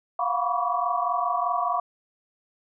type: tone cluster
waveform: sine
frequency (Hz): 696 / 721 / 981 / 1111 / 1154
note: F5 / F#5 / B5 / C#6 / D6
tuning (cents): -6 / -45 / -12 / +4 / -31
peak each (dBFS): -29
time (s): 0.19-1.8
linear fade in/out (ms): 5
effects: none